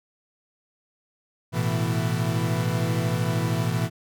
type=chord; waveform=40% pulse; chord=A suspended second; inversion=none; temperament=equal with one note detuned; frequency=110.51 / 123.47 / 164.81 Hz; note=A2 / B2 / E3; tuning=+8 / 0 / 0 cents; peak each=-26 dBFS; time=1.52-3.9 s; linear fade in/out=50 ms; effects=none